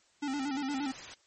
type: tone with vibrato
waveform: square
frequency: 277.2 Hz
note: C#4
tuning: in tune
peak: -32 dBFS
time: 0.22-0.92 s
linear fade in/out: 10 ms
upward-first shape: square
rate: 8.6 Hz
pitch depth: 80 cents each way
type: noise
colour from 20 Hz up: white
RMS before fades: -44 dBFS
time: 0.71-1.14 s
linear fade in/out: 2 ms
effects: white hiss -67 dBFS RMS until 1.26 s + MP3 32 kbps